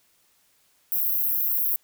pink high-pass noise, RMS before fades -24 dBFS, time 0.92-1.76 s, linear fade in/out 0 ms, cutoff 12000 Hz, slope 96 dB/octave, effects white hiss -64 dBFS RMS until 1.83 s

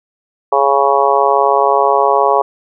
harmonic tone, 139 Hz, C#3, 5 cents sharp, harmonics 3 / 4 / 5 / 6 / 7 / 8, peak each -16 / -16 / -16 / -16 / -16 / -16 dBFS, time 0.52-2.42 s, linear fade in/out 5 ms, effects none

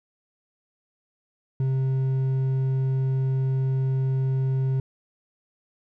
triangle tone with hard clipping, 132.4 Hz, C3, 21 cents sharp, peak -22 dBFS, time 1.6-4.8 s, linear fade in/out 2 ms, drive 7 dB, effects none

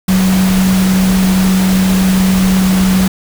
sine tone in noise, 188 Hz, F#3, 28 cents sharp, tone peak -8 dBFS, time 0.08-3.08 s, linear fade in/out 5 ms, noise pink, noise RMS -19 dBFS, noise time 0.08-3.08 s, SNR +8 dB, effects none

